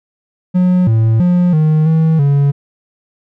triangle tone with pitch steps, 181.3 / 112 / 177.7 / 155.2 / 160.4 / 141.4 Hz, F#3 / A2 / F3 / D#3 / E3 / C#3, -35 / +31 / +30 / -4 / -47 / +35 cents, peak -6 dBFS, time 0.54-2.52 s, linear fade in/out 20 ms, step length 330 ms, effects none

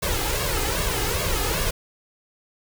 pink noise with flanger, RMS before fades -24 dBFS, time 0.02-1.71 s, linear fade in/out 10 ms, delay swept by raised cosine 1.8 to 2.43 ms, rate 2.5 Hz, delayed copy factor +0.7, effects none

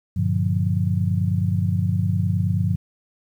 sine chord, G minor seventh, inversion none, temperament just, 98 / 117.6 / 147 / 176.4 Hz, G2 / Bb2 / D3 / F3, 0 / +16 / +2 / +18 cents, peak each -21 / -26 / -26 / -24 dBFS, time 0.16-2.76 s, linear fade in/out 10 ms, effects 9-bit

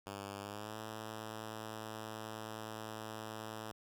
5% pulse tone with pitch glide, 99.9 to 109.57 Hz, G2 to A2, +33 to -7 cents, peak -32 dBFS, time 0.06-3.72 s, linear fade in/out 10 ms, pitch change +160 cents, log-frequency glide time 0.39-0.77 s, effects none

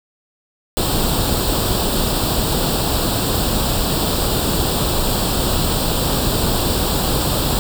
pink noise with comb filter, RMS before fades -18 dBFS, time 0.77-7.59 s, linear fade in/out 0 ms, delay 0.24 ms, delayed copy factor +0.75, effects none

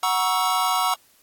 square chord, F# dominant seventh, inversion none, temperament equal with one note detuned, 740 / 950.8 / 1108.7 / 1318.5 Hz, F#5 / A#5 / C#6 / E6, 0 / +34 / 0 / 0 cents, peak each -26 dBFS, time 0.03-0.94 s, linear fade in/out 2 ms, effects white hiss -58 dBFS RMS until 1.22 s + AAC 64 kbps

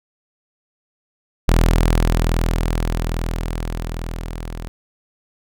sawtooth tone with level ramp, 41.2 Hz, E1, in tune, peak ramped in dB -7 to -24 dBFS, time 1.48-4.68 s, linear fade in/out 0 ms, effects none

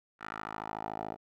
10% pulse tone with band-pass filter sweep, 53.7 Hz, A1, 41 cents flat, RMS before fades -40 dBFS, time 0.19-1.17 s, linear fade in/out 50 ms, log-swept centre 1500 to 610 Hz, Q 2.5, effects none

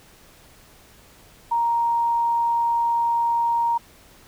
sine tone, 935 Hz, A#5, 5 cents sharp, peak -18 dBFS, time 1.51-3.78 s, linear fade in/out 10 ms, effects pink hiss -51 dBFS RMS until 4.27 s

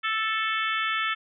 harmonic tone with a mistuned harmonic, 440 Hz, A4, in tune, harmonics 3 / 4 / 5 / 6 / 7 / 8, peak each -28 / -30 / -32 / -34 / -35 / -36 dBFS, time 0.03-1.15 s, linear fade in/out 20 ms, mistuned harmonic 8, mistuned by -30 cents, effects none

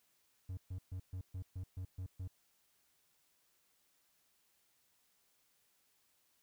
triangle tone bursts, 92.2 Hz, F#2, 6 cents flat, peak -38 dBFS, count 9, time 0.49-2.277 s, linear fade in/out 5 ms, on 83 ms, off 130 ms, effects white hiss -75 dBFS RMS until 6.42 s

